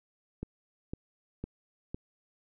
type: click train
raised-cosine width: 3 ms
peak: -23 dBFS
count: 4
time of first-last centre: 0.43-1.945 s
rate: 1.98 Hz
effects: none